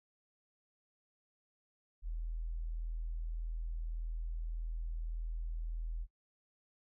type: tone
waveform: sine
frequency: 40.86 Hz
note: E1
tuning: 14 cents flat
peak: -36 dBFS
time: 2.02-6.07 s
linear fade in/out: 50 ms
effects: noise-tail reverb RT60 0.1 s tail -23 dB re dry